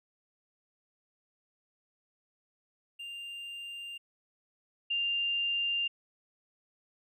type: tone pair in turn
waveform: triangle / sine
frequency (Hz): 2794 / 2794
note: F7 / F7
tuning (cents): 0 / 0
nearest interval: unison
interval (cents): 0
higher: neither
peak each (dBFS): -38 / -28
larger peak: second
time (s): 2.99-3.98 / 4.9-5.88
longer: first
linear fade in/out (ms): 10
effects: none